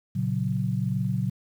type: chord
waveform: sine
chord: F# major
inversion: first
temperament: equal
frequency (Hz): 116.54 / 138.59 / 185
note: A#2 / C#3 / F#3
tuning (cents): 0 / 0 / 0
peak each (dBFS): -28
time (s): 0.15-1.3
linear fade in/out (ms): 10
effects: 9-bit